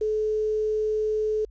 sine tone with quantisation, 430 Hz, A4, 40 cents flat, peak -22 dBFS, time 0.01-1.45 s, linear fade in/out 5 ms, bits 8, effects added 50 Hz sine -46 dBFS peak until 1.5 s + resampled to 16000 Hz

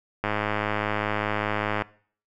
click train, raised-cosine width 0.5 ms, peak -10 dBFS, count 167, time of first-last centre 0.24-1.821 s, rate 105 Hz, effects noise-tail reverb RT60 0.5 s tail -21 dB re dry

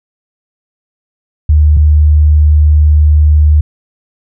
sine tone pair in turn, 75.5 / 75.5 Hz, D2 / D2, +48 / +48 cents, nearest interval unison, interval 0 cents, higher neither, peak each -3 dBFS, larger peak neither, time 1.49-1.77 / 1.77-3.61 s, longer second, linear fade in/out 5 ms, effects none

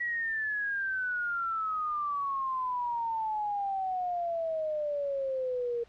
sine exponential sweep, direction down, 1937 to 466.2 Hz, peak -29 dBFS, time 0-5.84 s, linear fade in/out 10 ms, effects pink hiss -61 dBFS RMS until 5.88 s + low-pass 4000 Hz 12 dB/octave

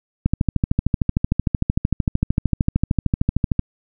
click train, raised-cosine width 5 ms, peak -4 dBFS, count 45, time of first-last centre 0.26-3.593 s, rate 13.2 Hz, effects none

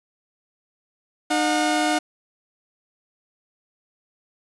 sawtooth tone pair together, 304.7 / 723.9 Hz, D#4 / F#5, -36 / -38 cents, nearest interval octave + minor third, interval 1498 cents, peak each -18 dBFS, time 1.3-1.99 s, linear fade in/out 10 ms, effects resampled to 24000 Hz + 7-bit

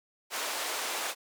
pink band-pass noise, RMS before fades -34 dBFS, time 0.3-1.15 s, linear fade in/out 50 ms, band 560 to 13000 Hz, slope 12 dB/octave, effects high-pass 300 Hz 12 dB/octave

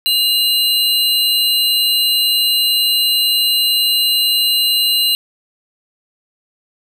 square tone pair together, 2833 / 4050 Hz, F7 / B7, +24 / +43 cents, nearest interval tritone, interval 619 cents, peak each -16 / -15 dBFS, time 0.06-5.15 s, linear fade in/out 0 ms, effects 8-bit

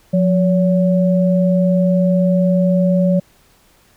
sine tone pair together, 178.59 / 567 Hz, F3 / C#5, +39 / +39 cents, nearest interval octave + minor sixth, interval 2000 cents, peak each -12 / -17 dBFS, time 0.13-3.2 s, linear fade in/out 10 ms, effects pink hiss -53 dBFS RMS until 3.96 s

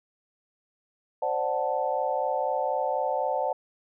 sine chord, D dominant seventh, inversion third, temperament equal, 523.3 / 587.3 / 740 / 880 Hz, C5 / D5 / F#5 / A5, 0 / 0 / 0 / 0 cents, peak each -30 dBFS, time 1.22-3.53 s, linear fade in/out 5 ms, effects none

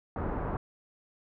pink low-pass noise, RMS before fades -33 dBFS, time 0.16-0.57 s, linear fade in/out 2 ms, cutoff 1300 Hz, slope 24 dB/octave, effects none

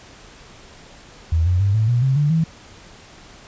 sine tone with pitch steps, 81.5 / 89.91 / 99.19 / 109.42 / 120.71 / 133.16 / 146.9 / 162.06 Hz, E2 / F#2 / G2 / A2 / B2 / C3 / D3 / E3, -19 / -49 / +21 / -9 / -39 / +31 / +1 / -29 cents, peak -14 dBFS, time 1.32-2.44 s, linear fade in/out 5 ms, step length 140 ms, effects pink hiss -44 dBFS RMS until 3.47 s + resampled to 16000 Hz

